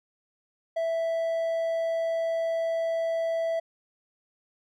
triangle tone, 659.3 Hz, E5, in tune, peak -23 dBFS, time 0.76-3.6 s, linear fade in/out 10 ms, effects none

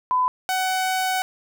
sine / sawtooth tone pair in turn, 1006 / 749.7 Hz, B5 / F#5, +32 / +23 cents, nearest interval perfect fourth, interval 509 cents, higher first, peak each -17 / -17 dBFS, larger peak neither, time 0.11-0.28 / 0.49-1.22 s, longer second, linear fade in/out 0 ms, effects none

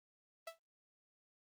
sawtooth tone with exponential decay, 659.3 Hz, E5, in tune, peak -37 dBFS, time 0.47-0.59 s, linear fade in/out 5 ms, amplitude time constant 24 ms, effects Opus 24 kbps

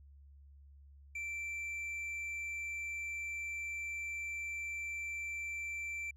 sine tone with tanh clipping, 2342 Hz, D7, 5 cents flat, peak -39 dBFS, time 1.15-6.11 s, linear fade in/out 5 ms, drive 5 dB, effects added 70 Hz sine -55 dBFS peak until 6.16 s

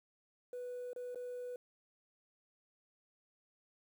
sine tone with dropouts, 493.9 Hz, B4, in tune, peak -39 dBFS, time 0.53-1.56 s, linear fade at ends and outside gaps 2 ms, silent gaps 0.932-0.961 / 1.147-1.157 s, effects tanh soft clip ceiling -39 dBFS + 11-bit

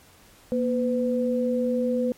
sine tone pair together, 237.6 / 503.5 Hz, A#3 / B4, +33 / +33 cents, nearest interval octave + minor second, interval 1300 cents, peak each -24 dBFS, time 0.52-2.12 s, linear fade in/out 0 ms, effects pink hiss -54 dBFS RMS until 2.17 s + MP3 64 kbps

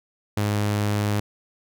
sawtooth tone, 103.8 Hz, G#2, in tune, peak -17 dBFS, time 0.37-1.2 s, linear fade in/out 5 ms, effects none

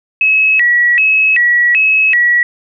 sine tone with vibrato, 2228 Hz, C#7, 8 cents sharp, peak -7 dBFS, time 0.21-2.43 s, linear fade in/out 2 ms, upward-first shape square, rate 1.3 Hz, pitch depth 250 cents each way, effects none

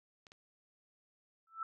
clicks, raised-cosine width 0.2 ms, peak -37 dBFS, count 2, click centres 0.268 / 0.319 s
sine tone with exponential growth, 1324 Hz, E6, 7 cents sharp, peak -33 dBFS, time 1.47-1.63 s, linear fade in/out 2 ms, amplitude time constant 34 ms
effects none

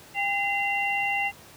sine tone cluster, 802 / 2054 / 2761 Hz, G5 / C7 / F7, +39 / -33 / -20 cents, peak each -28 dBFS, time 0.14-1.32 s, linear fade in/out 50 ms, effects pink hiss -49 dBFS RMS until 1.56 s + high-pass 80 Hz 12 dB/octave

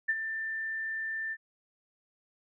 sine tone with ADSR envelope, 1782 Hz, A6, 22 cents sharp, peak -23 dBFS, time 0.08-1.37 s, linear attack 15 ms, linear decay 43 ms, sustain -9 dB, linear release 50 ms, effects none

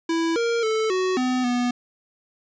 square tone with pitch steps, 330 / 465.9 / 438.9 / 371.8 / 253.4 / 244.8 Hz, E4 / A#4 / A4 / F#4 / B3 / B3, +2 / -1 / -4 / +8 / +45 / -15 cents, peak -21 dBFS, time 0.09-1.71 s, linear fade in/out 5 ms, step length 270 ms, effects resampled to 16000 Hz + 10-bit

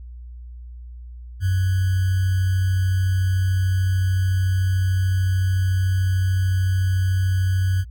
sine tone with sample-and-hold, 93.6 Hz, F#2, 20 cents sharp, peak -16 dBFS, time 1.4-7.85 s, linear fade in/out 50 ms, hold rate 1575 Hz, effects added 60 Hz sine -34 dBFS peak until 7.9 s + MP3 96 kbps

